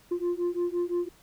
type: beating tone pair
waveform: sine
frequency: 347.5 / 353.3 Hz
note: F4 / F4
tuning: -9 / +20 cents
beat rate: 5.8 Hz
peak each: -27 dBFS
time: 0.11-1.09 s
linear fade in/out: 10 ms
effects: tanh soft clip ceiling -23 dBFS + pink hiss -58 dBFS RMS until 1.22 s